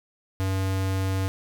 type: tone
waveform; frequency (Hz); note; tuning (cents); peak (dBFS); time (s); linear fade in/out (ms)
square; 95.5; G2; -45; -24; 0.4-1.28; 0
effects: none